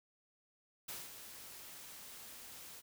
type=noise with ADSR envelope; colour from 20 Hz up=white; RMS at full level=-44 dBFS; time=0.88-2.82 s; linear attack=9 ms; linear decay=200 ms; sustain=-8 dB; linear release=32 ms; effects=none